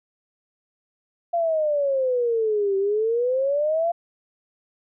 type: exponential two-way sweep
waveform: sine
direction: down then up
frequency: 693 to 385.7 to 693 Hz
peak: -19 dBFS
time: 1.33-3.92 s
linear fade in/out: 10 ms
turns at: 2.77 s
effects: none